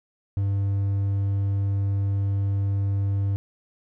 triangle tone, 99.1 Hz, G2, 19 cents sharp, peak -19 dBFS, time 0.37-3.36 s, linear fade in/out 0 ms, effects none

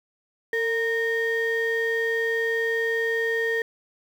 triangle ring-modulated tone, 695 Hz, F5, 9 cents flat, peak -17 dBFS, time 0.53-3.62 s, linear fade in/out 2 ms, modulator 1150 Hz, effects 8-bit

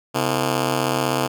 10% pulse ring-modulated tone, 193.8 Hz, G3, 20 cents flat, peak -8 dBFS, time 0.14-1.28 s, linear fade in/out 20 ms, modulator 58.8 Hz, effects none

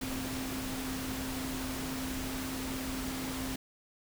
sine tone in noise, 261.6 Hz, C4, in tune, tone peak -37 dBFS, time 0.01-3.56 s, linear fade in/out 5 ms, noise pink, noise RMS -39 dBFS, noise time 0.01-3.56 s, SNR -1 dB, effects none

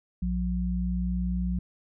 sine tone pair together, 60.2 / 180.4 Hz, B1 / F#3, -44 / -44 cents, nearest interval octave + perfect fifth, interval 1900 cents, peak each -28 dBFS, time 0.22-1.59 s, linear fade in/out 5 ms, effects none

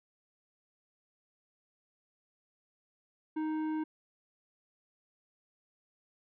sine tone with tanh clipping, 311.6 Hz, D#4, 3 cents sharp, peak -33 dBFS, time 3.36-3.84 s, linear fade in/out 10 ms, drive 11 dB, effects none

